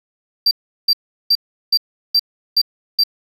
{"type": "tone bursts", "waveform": "triangle", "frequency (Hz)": 4699, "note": "D8", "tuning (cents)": 0, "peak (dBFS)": -9, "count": 7, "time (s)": [0.46, 3.037], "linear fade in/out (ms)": 5, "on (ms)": 51, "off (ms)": 370, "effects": []}